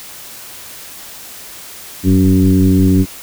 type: tone with frequency modulation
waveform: sine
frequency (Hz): 186.8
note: F#3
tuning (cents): +17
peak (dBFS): -7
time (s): 2.03-3.06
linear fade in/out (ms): 50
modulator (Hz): 94.8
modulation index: 1.4
effects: white hiss -33 dBFS RMS until 3.22 s